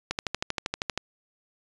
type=click train; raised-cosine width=0.2 ms; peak=-10 dBFS; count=12; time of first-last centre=0.11-0.976 s; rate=12.7 Hz; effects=resampled to 22050 Hz